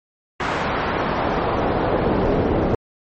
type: noise with band-pass filter sweep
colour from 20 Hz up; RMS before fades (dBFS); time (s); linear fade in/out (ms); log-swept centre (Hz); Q
brown; -20; 0.4-2.75; 2; 1400 to 420; 0.89
effects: MP3 32 kbps